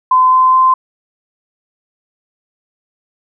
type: tone with pitch steps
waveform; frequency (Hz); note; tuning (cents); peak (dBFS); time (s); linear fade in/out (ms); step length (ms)
sine; 1024 / 1030.5 / 1037.1; C6 / C6 / C6; -38 / -27 / -16; -6; 0.11-0.74; 5; 210
effects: none